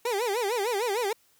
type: tone with vibrato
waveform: 30% pulse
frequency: 440 Hz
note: A4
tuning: in tune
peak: -23 dBFS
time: 0.05-1.13 s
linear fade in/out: 5 ms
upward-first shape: sine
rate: 6.6 Hz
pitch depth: 220 cents each way
effects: white hiss -64 dBFS RMS until 1.39 s